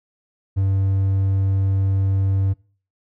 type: tone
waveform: triangle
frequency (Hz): 96.9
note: G2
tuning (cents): -20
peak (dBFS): -14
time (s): 0.56-2.54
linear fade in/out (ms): 20
effects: noise-tail reverb RT60 0.4 s tail -22 dB re dry